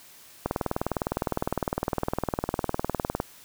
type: click train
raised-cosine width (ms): 1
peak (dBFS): -11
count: 55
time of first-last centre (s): 0.46-3.201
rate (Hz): 19.7
effects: white hiss -51 dBFS RMS until 3.44 s